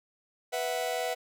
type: chord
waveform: 45% pulse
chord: B suspended fourth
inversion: none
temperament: just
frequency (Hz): 493.9 / 658.5 / 740.8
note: B4 / E5 / F#5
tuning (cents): 0 / -2 / +2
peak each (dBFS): -34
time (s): 0.52-1.15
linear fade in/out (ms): 20
effects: none